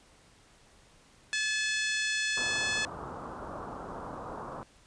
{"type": "harmonic tone", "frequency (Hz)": 861, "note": "A5", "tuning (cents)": -38, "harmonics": [2, 3, 4, 5, 6, 7, 8, 9, 10], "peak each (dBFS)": [-31, -35, -37, -39, -41, -42, -43, -44, -45], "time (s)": [1.33, 2.85], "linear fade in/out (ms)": 0}
{"type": "low-pass noise", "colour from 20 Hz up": "white", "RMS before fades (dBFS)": -41, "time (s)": [2.37, 4.63], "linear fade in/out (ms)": 0, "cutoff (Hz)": 1300, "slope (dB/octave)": 48}
{"effects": ["pink hiss -60 dBFS RMS until 4.86 s", "resampled to 22050 Hz"]}